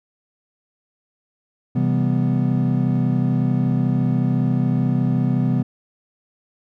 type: chord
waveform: triangle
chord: C major seventh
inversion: none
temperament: equal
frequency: 130.81 / 164.81 / 196 / 246.9 Hz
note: C3 / E3 / G3 / B3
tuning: 0 / 0 / 0 / 0 cents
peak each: -18 / -21 / -22 / -20 dBFS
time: 1.75-5.63 s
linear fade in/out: 10 ms
effects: none